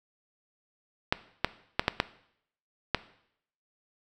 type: clicks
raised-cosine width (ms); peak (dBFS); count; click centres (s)
0.3; -6; 6; 1.125 / 1.446 / 1.795 / 1.881 / 2.001 / 2.947
effects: noise-tail reverb RT60 0.7 s tail -17 dB re dry